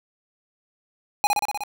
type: tone with echo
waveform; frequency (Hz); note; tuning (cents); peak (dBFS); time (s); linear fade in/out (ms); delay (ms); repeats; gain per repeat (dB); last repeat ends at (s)
square; 827; G#5; -8; -16; 1.24-1.27; 0; 61; 6; -2; 1.636
effects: none